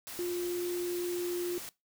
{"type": "tone in noise", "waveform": "sine", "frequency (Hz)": 352.5, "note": "F4", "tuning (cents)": 16, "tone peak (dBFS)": -31, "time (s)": [0.19, 1.58], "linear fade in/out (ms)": 0, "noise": "white", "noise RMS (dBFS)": -43, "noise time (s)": [0.07, 1.69], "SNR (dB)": 9, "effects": ["noise-tail reverb RT60 0.2 s tail -20 dB re dry"]}